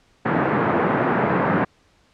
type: band-pass noise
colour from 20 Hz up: pink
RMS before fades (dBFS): -20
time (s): 0.25-1.65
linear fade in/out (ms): 10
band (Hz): 140 to 1700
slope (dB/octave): 24
effects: pink hiss -59 dBFS RMS until 2.13 s + low-pass 6000 Hz 12 dB/octave